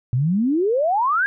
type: exponential sweep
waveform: sine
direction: up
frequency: 116.54 to 1661.2 Hz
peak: -16 dBFS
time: 0.13-1.26 s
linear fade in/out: 0 ms
effects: none